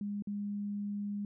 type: tone with dropouts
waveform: sine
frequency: 204.2 Hz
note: G#3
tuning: 29 cents flat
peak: -34 dBFS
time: 0.01-1.25 s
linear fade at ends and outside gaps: 2 ms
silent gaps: 0.223-0.272 s
effects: none